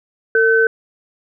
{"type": "tone pair together", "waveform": "sine", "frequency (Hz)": [451.7, 1525.5], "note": ["A4", "G6"], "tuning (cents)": [45, -48], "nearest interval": "octave + major sixth", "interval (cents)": 2107, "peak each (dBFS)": -13, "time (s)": [0.35, 0.67], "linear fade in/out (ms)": 2, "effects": []}